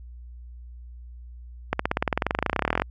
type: accelerating click train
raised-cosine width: 0.5 ms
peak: -6 dBFS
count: 29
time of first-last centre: 1.73-2.82 s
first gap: 64 ms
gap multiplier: 0.96
effects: added 60 Hz sine -39 dBFS peak until 2.9 s + MP3 96 kbps